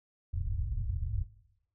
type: low-pass noise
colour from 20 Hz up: white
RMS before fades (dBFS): -33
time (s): 0.33-1.24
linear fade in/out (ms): 10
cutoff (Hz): 110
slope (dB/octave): 48
effects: noise-tail reverb RT60 0.8 s tail -18 dB re dry